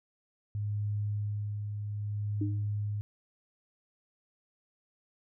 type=tone with tremolo; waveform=sine; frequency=103.83 Hz; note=G#2; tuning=in tune; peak=-29 dBFS; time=0.55-3.01 s; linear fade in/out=0 ms; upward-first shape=sine; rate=0.62 Hz; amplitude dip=40%
type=tone with exponential decay; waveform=sine; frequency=303.9 Hz; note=D#4; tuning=41 cents flat; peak=-28 dBFS; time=2.41-2.69 s; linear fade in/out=5 ms; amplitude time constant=59 ms
effects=none